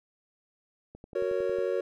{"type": "click train", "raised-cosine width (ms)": 2, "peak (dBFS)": -32, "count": 8, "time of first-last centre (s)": [0.95, 1.586], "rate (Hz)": 11}
{"type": "chord", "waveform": "triangle", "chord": "F# major", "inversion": "none", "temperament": "just", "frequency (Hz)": [370, 462.5, 555], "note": ["F#4", "A#4", "C#5"], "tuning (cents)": [0, -14, 2], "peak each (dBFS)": -29, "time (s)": [1.15, 1.81], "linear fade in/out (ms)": 5}
{"effects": []}